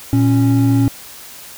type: tone pair together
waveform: triangle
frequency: 116 / 275.9 Hz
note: A#2 / C#4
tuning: -8 / -8 cents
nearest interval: octave + minor third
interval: 1500 cents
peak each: -11 dBFS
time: 0.13-0.88 s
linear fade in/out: 0 ms
effects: white hiss -36 dBFS RMS until 1.57 s